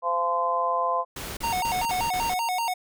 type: harmonic tone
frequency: 171.9 Hz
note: F3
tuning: 27 cents flat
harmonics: 3 / 4 / 5 / 6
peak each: -30 / -28 / -34 / -24 dBFS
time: 0.02-1.05 s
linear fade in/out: 50 ms
type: noise bursts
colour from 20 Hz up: pink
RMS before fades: -35 dBFS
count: 5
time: 1.16-2.342 s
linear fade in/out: 5 ms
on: 210 ms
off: 33 ms
type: tone with vibrato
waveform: square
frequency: 824 Hz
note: G#5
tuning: 14 cents flat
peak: -25 dBFS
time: 1.43-2.74 s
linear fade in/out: 10 ms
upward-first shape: square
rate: 5.2 Hz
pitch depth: 200 cents each way
effects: none